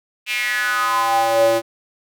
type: tone with high-pass filter sweep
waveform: square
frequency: 114 Hz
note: A#2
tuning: 38 cents flat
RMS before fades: -18 dBFS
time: 0.26-1.62 s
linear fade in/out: 50 ms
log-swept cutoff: 2600 to 440 Hz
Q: 5.9
effects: none